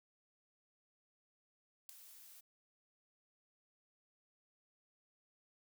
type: noise with ADSR envelope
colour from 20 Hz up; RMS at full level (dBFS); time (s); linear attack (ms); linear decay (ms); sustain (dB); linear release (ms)
blue; -43; 1.89-2.41; 4; 3; -15; 11
effects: none